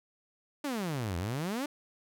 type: exponential two-way sweep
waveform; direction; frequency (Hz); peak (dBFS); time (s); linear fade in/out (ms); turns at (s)
sawtooth; down then up; 304.2 to 82.41 to 304.2; -28; 0.64-1.66; 5; 1.17
effects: none